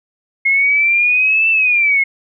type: exponential two-way sweep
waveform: sine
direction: up then down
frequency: 2153 to 2671 to 2153 Hz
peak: -10 dBFS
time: 0.45-2.04 s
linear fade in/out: 10 ms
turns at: 1.5 s
effects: none